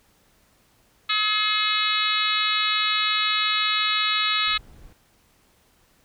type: harmonic tone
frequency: 425.7 Hz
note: G#4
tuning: 43 cents sharp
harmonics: 3 / 4 / 5 / 6 / 7 / 8 / 9 / 10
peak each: -26 / -32 / -29 / -28 / -32 / -29 / -26 / -31 dBFS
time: 1.09-4.58 s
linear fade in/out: 10 ms
type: noise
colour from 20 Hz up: brown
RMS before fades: -46 dBFS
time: 4.47-4.93 s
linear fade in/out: 5 ms
effects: pink hiss -61 dBFS RMS until 6.04 s